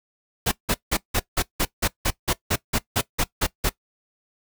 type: noise bursts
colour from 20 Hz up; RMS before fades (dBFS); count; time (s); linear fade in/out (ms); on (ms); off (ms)
pink; -21; 15; 0.46-3.695; 10; 57; 170
effects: noise-tail reverb RT60 0.1 s tail -19 dB re dry